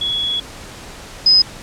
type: tone pair in turn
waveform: sine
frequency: 3368 / 5046 Hz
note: G#7 / D#8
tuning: +24 / +23 cents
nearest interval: perfect fifth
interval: 699 cents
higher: second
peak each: -17 / -7 dBFS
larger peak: second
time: 0.01-0.4 / 1.26-1.42 s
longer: first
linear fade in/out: 5 ms
effects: pink hiss -35 dBFS RMS until 1.62 s + low-pass 9000 Hz 12 dB/octave